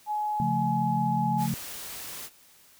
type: tone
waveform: sine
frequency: 844 Hz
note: G#5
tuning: 28 cents sharp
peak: -26 dBFS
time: 0.06-1.48 s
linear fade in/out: 50 ms
type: chord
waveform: sine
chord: Db augmented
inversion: none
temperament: equal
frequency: 138.59 / 174.61 / 220 Hz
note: Db3 / F3 / A3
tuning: 0 / 0 / 0 cents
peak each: -30 dBFS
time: 0.4-1.54 s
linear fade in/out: 0 ms
type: noise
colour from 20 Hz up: white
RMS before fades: -39 dBFS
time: 1.37-2.3 s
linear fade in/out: 50 ms
effects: white hiss -57 dBFS RMS until 2.79 s